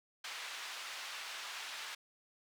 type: band-pass noise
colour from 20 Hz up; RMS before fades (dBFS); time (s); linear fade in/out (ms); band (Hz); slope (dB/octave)
white; -45; 0.24-1.95; 5; 960 to 3800; 12
effects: none